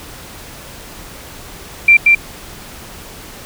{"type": "tone with echo", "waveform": "sine", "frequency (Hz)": 2359, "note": "D7", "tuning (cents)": 7, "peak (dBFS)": -3, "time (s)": [1.88, 1.97], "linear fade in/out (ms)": 5, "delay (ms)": 180, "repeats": 1, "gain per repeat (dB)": -2, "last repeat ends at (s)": 2.15, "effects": ["pink hiss -34 dBFS RMS until 3.45 s"]}